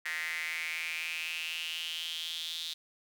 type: tone with high-pass filter sweep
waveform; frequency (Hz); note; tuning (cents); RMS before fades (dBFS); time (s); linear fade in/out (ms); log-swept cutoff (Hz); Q
square; 82; E2; -9; -37; 0.05-2.74; 10; 1900 to 3700; 6.5
effects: none